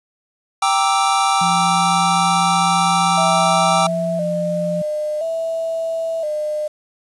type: chord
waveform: square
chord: E half-diminished seventh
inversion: first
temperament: equal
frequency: 784 / 932.3 / 1174.7 / 1318.5 Hz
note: G5 / Bb5 / D6 / E6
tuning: 0 / 0 / 0 / 0 cents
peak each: -18 / -24 / -21 / -21 dBFS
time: 0.62-3.87 s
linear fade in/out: 5 ms
type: tone with pitch glide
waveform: sine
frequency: 174.61 to 173.1 Hz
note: F3 to F3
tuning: 0 to -15 cents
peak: -22 dBFS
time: 1.41-4.82 s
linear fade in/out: 5 ms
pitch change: -15 cents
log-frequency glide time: 2.26-4.2 s
type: tone with vibrato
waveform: sine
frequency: 630 Hz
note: D#5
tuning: 21 cents sharp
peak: -19 dBFS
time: 3.17-6.68 s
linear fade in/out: 10 ms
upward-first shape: square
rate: 0.49 Hz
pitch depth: 69 cents each way
effects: resampled to 24000 Hz + 7-bit